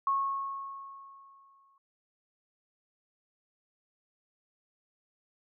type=tone with exponential decay; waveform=sine; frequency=1096 Hz; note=C#6; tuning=20 cents flat; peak=-24 dBFS; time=0.07-1.78 s; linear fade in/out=2 ms; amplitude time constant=370 ms; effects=none